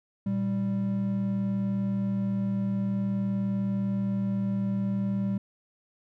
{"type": "tone pair together", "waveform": "triangle", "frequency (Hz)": [116.6, 196.1], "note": ["A#2", "G3"], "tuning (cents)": [1, 1], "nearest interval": "major sixth", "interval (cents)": 900, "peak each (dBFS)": [-31, -24], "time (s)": [0.26, 5.38], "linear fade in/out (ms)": 5, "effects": []}